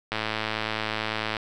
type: click train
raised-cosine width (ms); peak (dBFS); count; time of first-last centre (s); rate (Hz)
0.3; -11; 137; 0.12-1.368; 109
effects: none